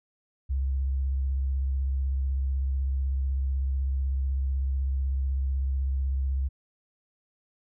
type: tone with vibrato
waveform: sine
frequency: 67 Hz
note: C2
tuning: 42 cents sharp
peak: -24 dBFS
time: 0.49-6.49 s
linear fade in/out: 20 ms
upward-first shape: sine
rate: 16 Hz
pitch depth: 39 cents each way
effects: none